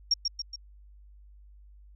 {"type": "tone with echo", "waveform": "sine", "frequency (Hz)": 5560, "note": "F8", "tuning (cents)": -9, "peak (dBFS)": -20, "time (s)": [0.11, 0.14], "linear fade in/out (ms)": 5, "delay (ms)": 140, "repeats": 3, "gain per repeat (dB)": -5, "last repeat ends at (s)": 0.56, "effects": ["added 50 Hz sine -50 dBFS peak until 1.95 s"]}